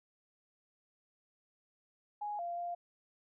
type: tone with pitch steps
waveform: sine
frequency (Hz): 831 / 692 / 697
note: G#5 / F5 / F5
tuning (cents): +1 / -16 / -4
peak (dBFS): -36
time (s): 2.21-2.75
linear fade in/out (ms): 10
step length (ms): 180
effects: none